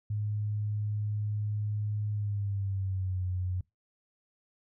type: tone with pitch glide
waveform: sine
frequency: 105 to 91.41 Hz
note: G#2 to F#2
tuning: +19 to -20 cents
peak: -29 dBFS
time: 0.1-3.61 s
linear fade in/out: 5 ms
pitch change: -239 cents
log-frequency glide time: 2.11-3.25 s
effects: noise-tail reverb RT60 0.2 s tail -24 dB re dry